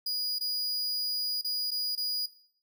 45% pulse tone with dropouts, 4900 Hz, D#8, 27 cents flat, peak -29 dBFS, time 0.06-2.26 s, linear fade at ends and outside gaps 5 ms, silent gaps 0.386-0.408 / 1.413-1.445 / 1.707-1.715 / 1.953-1.975 s, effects noise-tail reverb RT60 0.6 s tail -18 dB re dry

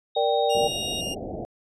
sine tone with pitch glide, 3733 to 3765 Hz, A#7 to A#7, +2 to +16 cents, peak -32 dBFS, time 0.15-1.01 s, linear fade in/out 5 ms, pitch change +14 cents, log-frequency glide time 0.3-0.67 s
sine chord, G minor, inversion first, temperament equal, 466.2 / 587.3 / 784 Hz, Bb4 / D5 / G5, 0 / 0 / 0 cents, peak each -24 dBFS, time 0.16-0.68 s, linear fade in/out 10 ms
sawtooth tone, 2819 Hz, F7, 16 cents sharp, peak -26 dBFS, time 0.49-1.15 s, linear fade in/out 20 ms
white low-pass noise, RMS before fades -34 dBFS, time 0.55-1.45 s, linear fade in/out 0 ms, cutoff 760 Hz, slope 96 dB/octave
effects resampled to 24000 Hz

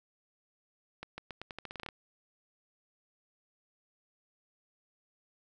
accelerating click train, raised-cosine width 0.3 ms, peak -25 dBFS, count 13, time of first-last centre 1.03-1.888 s, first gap 150 ms, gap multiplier 0.85, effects none

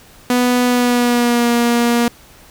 sawtooth tone with pitch glide, 246.9 to 237.3 Hz, B3 to A#3, 0 to +31 cents, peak -8 dBFS, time 0.3-2.08 s, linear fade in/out 2 ms, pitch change -69 cents, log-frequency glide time 0.65-1.49 s, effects pink hiss -44 dBFS RMS until 2.5 s

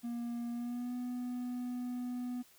triangle tone with pitch glide, 237.1 to 246.9 Hz, A#3 to B3, +30 to 0 cents, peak -34 dBFS, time 0.03-2.43 s, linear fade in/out 20 ms, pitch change +70 cents, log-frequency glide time 0.51-0.94 s, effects white hiss -63 dBFS RMS until 2.58 s

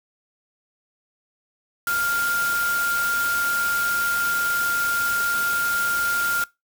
sine tone in noise, 1400 Hz, F6, 4 cents sharp, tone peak -21 dBFS, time 1.87-6.44 s, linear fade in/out 2 ms, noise white, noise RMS -30 dBFS, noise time 1.87-6.44 s, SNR +6 dB, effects noise-tail reverb RT60 0.2 s tail -21 dB re dry

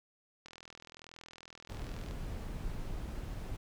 click train, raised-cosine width 0.2 ms, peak -33 dBFS, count 69, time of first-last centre 0.46-2.11 s, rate 41.2 Hz
brown noise, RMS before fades -40 dBFS, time 1.69-3.57 s, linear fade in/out 10 ms
effects none

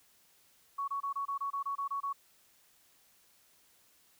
sine tone bursts, 1116 Hz, C#6, 11 cents sharp, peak -32 dBFS, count 11, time 0.78-2.13 s, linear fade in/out 10 ms, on 100 ms, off 25 ms, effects white hiss -66 dBFS RMS until 4.19 s

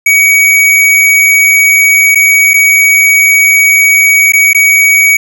square tone with dropouts, 2258 Hz, C#7, 31 cents sharp, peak -4 dBFS, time 0.06-5.17 s, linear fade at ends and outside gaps 5 ms, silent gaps 2.148-2.155 / 2.535-2.54 / 4.322-4.334 / 4.532-4.547 s, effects none

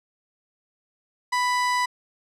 30% pulse tone, 990 Hz, B5, 4 cents sharp, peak -18 dBFS, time 1.32-1.86 s, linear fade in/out 10 ms, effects low-pass 8000 Hz 12 dB/octave

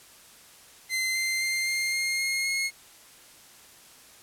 sawtooth tone with pitch steps, 2066 / 2082 / 2097 / 2113 / 2129 / 2145 / 2161 Hz, C7 / C7 / C7 / C7 / C7 / C7 / C#7, -22 / -9 / +3 / +16 / +30 / +42 / -45 cents, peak -22 dBFS, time 0.89-2.71 s, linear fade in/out 50 ms, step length 260 ms, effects white hiss -52 dBFS RMS until 4.22 s + low-pass 12000 Hz 12 dB/octave

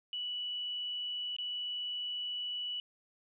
sine tone with dropouts, 2953 Hz, F#7, 4 cents flat, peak -35 dBFS, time 0.13-2.8 s, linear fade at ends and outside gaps 1 ms, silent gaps 1.365-1.385 s, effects none

